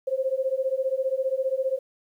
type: beating tone pair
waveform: sine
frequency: 520 / 535 Hz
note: C5 / C5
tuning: -11 / +38 cents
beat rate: 15 Hz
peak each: -26 dBFS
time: 0.07-1.79 s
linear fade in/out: 10 ms
effects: 10-bit